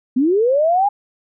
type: linear sweep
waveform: sine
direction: up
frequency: 238.9 to 830.6 Hz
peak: -12 dBFS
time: 0.16-0.89 s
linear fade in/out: 10 ms
effects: none